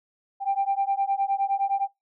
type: beating tone pair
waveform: sine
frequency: 784 / 793.7 Hz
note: G5 / G5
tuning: 0 / +21 cents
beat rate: 9.7 Hz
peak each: -24 dBFS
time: 0.4-1.88 s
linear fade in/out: 50 ms
effects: noise-tail reverb RT60 0.2 s tail -21 dB re dry + tanh soft clip ceiling -16 dBFS